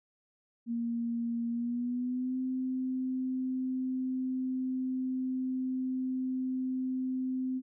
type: tone with pitch glide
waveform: sine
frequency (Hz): 234 to 258.1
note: A#3 to C4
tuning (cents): +7 to -23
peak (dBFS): -30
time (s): 0.66-7.62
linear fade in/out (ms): 50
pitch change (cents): +170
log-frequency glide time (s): 1.49-2.38
effects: none